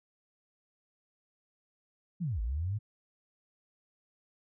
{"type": "linear two-way sweep", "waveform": "sine", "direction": "down then up", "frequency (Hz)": [190, 49.77, 110.9], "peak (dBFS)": -30, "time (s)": [2.2, 2.79], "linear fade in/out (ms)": 20, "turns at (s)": 2.41, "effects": []}